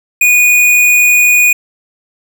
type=tone; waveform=square; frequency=2462 Hz; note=D#7; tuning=19 cents flat; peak=-6 dBFS; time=0.21-1.53 s; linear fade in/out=5 ms; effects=8-bit